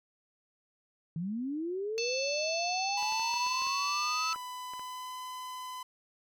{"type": "linear sweep", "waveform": "sine", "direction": "up", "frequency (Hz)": [155.56, 1318.5], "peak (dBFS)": -32, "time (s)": [1.16, 4.35], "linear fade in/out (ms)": 2}
{"type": "harmonic tone", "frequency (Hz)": 880, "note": "A5", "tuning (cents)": 0, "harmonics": [3, 4, 5, 6, 7], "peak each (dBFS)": [-36, -47, -36, -46, -40], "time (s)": [1.98, 4.33], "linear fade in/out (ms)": 0}
{"type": "tone with pitch glide", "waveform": "45% pulse", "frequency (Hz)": [987.8, 1010.9], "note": ["B5", "B5"], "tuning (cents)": [0, 40], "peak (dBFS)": -39, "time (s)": [2.97, 5.83], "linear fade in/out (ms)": 5, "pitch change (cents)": 40, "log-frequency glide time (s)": [3.97, 5.14]}
{"type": "clicks", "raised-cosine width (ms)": 0.5, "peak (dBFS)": -34, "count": 10, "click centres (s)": [3.027, 3.123, 3.197, 3.34, 3.466, 3.62, 3.67, 4.36, 4.736, 4.795]}
{"effects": []}